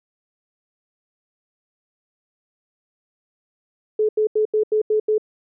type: tone bursts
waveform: sine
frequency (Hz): 429.5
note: A4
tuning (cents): -42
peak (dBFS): -15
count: 7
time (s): 3.99-5.181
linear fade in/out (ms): 5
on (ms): 99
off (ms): 83
effects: none